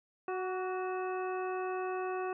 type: harmonic tone with a mistuned harmonic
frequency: 370 Hz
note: F#4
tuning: in tune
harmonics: 1 / 2 / 3 / 4 / 5 / 7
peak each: -35 / -39 / -42 / -46 / -52 / -49 dBFS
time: 0.28-2.33 s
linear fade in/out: 2 ms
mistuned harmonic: 3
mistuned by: +34 cents
effects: none